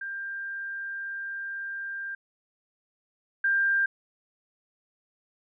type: tone pair in turn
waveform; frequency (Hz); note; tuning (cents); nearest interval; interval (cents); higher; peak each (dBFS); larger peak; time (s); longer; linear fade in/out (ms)
sine; 1591 / 1591; G6 / G6; +25 / +25; unison; 0; neither; -32 / -21; second; 0.01-2.15 / 3.44-3.86; first; 5
effects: none